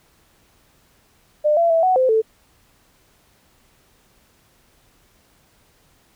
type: tone with pitch steps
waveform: sine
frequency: 601 / 677 / 657 / 743 / 516 / 442 Hz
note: D5 / E5 / E5 / F#5 / C5 / A4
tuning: +40 / +46 / -6 / +7 / -24 / +8 cents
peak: -13 dBFS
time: 1.44-2.22 s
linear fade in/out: 20 ms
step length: 130 ms
effects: pink hiss -58 dBFS RMS until 6.15 s